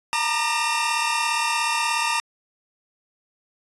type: tone cluster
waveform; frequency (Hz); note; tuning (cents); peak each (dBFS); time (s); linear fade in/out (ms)
sawtooth; 912 / 949 / 1204 / 2698; A#5 / A#5 / D6 / E7; -38 / +31 / +43 / +40; -23; 0.13-2.2; 0
effects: resampled to 24000 Hz